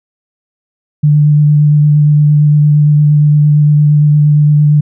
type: tone with vibrato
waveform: sine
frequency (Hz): 148.7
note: D3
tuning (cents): +22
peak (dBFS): -4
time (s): 1.03-4.81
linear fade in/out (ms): 10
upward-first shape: sine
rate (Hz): 8.7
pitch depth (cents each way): 14
effects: none